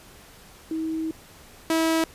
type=tone pair in turn; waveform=sine / sawtooth; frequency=320 / 324.3 Hz; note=D#4 / E4; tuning=+49 / -28 cents; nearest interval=unison; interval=23 cents; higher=second; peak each=-25 / -16 dBFS; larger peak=second; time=0.71-1.11 / 1.7-2.04 s; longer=first; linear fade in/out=2 ms; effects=pink hiss -49 dBFS RMS until 2.14 s + resampled to 32000 Hz